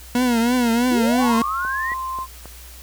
40% pulse tone with vibrato, 240 Hz, B3, 49 cents flat, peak -15 dBFS, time 0.15-1.42 s, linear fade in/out 2 ms, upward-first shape triangle, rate 3.1 Hz, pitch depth 110 cents each way
sine linear sweep, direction up, 299 to 1963 Hz, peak -23 dBFS, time 0.91-1.94 s, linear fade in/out 5 ms
sine tone with pitch glide, 1100 to 1046.1 Hz, C#6 to C6, -14 to -1 cents, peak -24 dBFS, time 1.18-2.27 s, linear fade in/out 50 ms, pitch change -87 cents, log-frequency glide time 1.35-1.88 s
click train, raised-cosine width 1 ms, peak -23 dBFS, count 4, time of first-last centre 1.65-2.456 s, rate 3.72 Hz
effects added 60 Hz sine -40 dBFS peak until 2.82 s + white hiss -43 dBFS RMS until 2.82 s

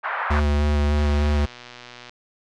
white band-pass noise, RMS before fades -26 dBFS, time 0.03-0.41 s, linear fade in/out 20 ms, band 760 to 1600 Hz, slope 24 dB/octave
square tone with vibrato, 73.5 Hz, D2, 2 cents sharp, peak -18 dBFS, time 0.3-1.46 s, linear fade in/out 10 ms, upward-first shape square, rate 3.3 Hz, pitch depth 13 cents each way
click train, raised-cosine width 0.2 ms, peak -22 dBFS, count 137, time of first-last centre 0.98-2.095 s, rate 122 Hz
effects low-pass 5000 Hz 12 dB/octave

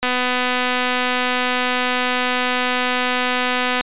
click train, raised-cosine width 0.3 ms, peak -4 dBFS, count 946, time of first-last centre 0.03-3.81 s, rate 250 Hz, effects resampled to 8000 Hz

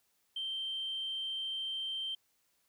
sine tone, 3133 Hz, G7, 2 cents flat, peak -34 dBFS, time 0.36-2.15 s, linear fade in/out 5 ms, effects tanh soft clip ceiling -30 dBFS + white hiss -75 dBFS RMS until 2.68 s

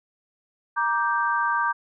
sine chord, G minor, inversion first, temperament just, 940.8 / 1176 / 1568 Hz, Bb5 / D6 / G6, +16 / +2 / 0 cents, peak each -25 dBFS, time 0.76-1.73 s, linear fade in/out 20 ms, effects none

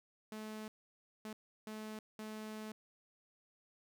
sawtooth tone bursts at uneven times, 216 Hz, A3, 32 cents flat, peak -40 dBFS, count 4, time 0.32-0.68 / 1.25-1.33 / 1.67-1.99 / 2.19-2.72 s, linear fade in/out 2 ms, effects none

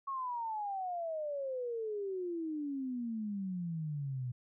sine exponential sweep, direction down, 1108.7 to 121.5 Hz, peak -35 dBFS, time 0.07-4.32 s, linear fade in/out 10 ms, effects none

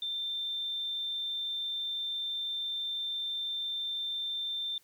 sine tone, 3574 Hz, A7, 26 cents sharp, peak -32 dBFS, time 0.02-4.78 s, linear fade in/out 2 ms, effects white hiss -66 dBFS RMS until 4.83 s

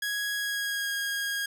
sawtooth tone with pitch glide, 1661.2 to 1634.5 Hz, G#6 to G#6, 0 to -28 cents, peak -25 dBFS, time 0.02-1.46 s, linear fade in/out 5 ms, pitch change -28 cents, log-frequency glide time 0.35-0.92 s, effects none

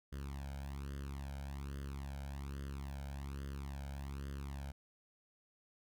sawtooth tone with flanger, 69.3 Hz, C#2, in tune, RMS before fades -44 dBFS, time 0.12-4.72 s, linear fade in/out 10 ms, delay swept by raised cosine 0.62 to 1.32 ms, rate 1.2 Hz, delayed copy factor +0.85, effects none

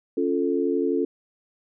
sine chord, Db augmented, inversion none, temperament equal, 277.2 / 349.2 / 440 Hz, Db4 / F4 / A4, 0 / 0 / 0 cents, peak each -25 dBFS, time 0.17-1.05 s, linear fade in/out 5 ms, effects none

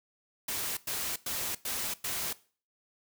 white noise bursts, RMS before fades -34 dBFS, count 5, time 0.48-2.33 s, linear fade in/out 5 ms, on 290 ms, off 100 ms, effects noise-tail reverb RT60 0.4 s tail -19 dB re dry

